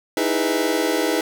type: chord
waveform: sawtooth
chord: E major seventh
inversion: third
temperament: just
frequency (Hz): 309 / 329.6 / 412 / 494.4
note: D#4 / E4 / G#4 / B4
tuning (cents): -12 / 0 / -14 / +2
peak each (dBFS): -20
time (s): 0.17-1.21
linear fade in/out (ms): 2
effects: none